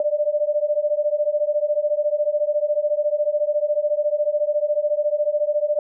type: beating tone pair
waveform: sine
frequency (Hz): 588 / 602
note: D5 / D5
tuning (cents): +2 / +43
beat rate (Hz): 14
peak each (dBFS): -21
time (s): 0-5.79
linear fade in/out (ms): 2
effects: none